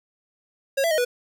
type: tone with pitch steps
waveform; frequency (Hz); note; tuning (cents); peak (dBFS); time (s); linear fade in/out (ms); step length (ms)
square; 546 / 667 / 624 / 489.5; C#5 / E5 / D#5 / B4; -26 / +20 / +5 / -15; -20; 0.77-1.05; 10; 70
effects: none